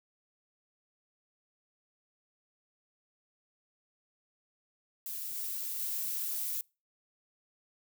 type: noise with level steps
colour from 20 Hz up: violet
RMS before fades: -39 / -37 / -35 dBFS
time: 5.06-6.61 s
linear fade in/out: 2 ms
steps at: 5.35 / 5.79 s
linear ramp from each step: 10 ms
effects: noise-tail reverb RT60 0.3 s tail -26 dB re dry